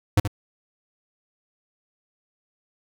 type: tone with echo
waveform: square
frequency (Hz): 102.2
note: G#2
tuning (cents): -27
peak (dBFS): -14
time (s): 0.17-0.2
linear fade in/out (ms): 5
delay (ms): 77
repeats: 1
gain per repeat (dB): -9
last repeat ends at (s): 0.277
effects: none